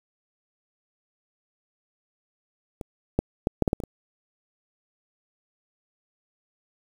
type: clicks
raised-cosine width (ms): 2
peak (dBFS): -20 / -7 / -8 / -6 / -7 / -8 / -20 / -18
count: 8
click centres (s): 2.812 / 3.19 / 3.471 / 3.623 / 3.678 / 3.731 / 3.802 / 3.837
effects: 7-bit